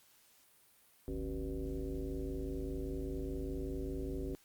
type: tone with frequency modulation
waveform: sine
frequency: 170 Hz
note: F3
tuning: 46 cents flat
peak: -36 dBFS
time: 1.08-4.35 s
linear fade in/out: 0 ms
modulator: 105 Hz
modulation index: 2.6
effects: white hiss -66 dBFS RMS until 4.44 s + Opus 48 kbps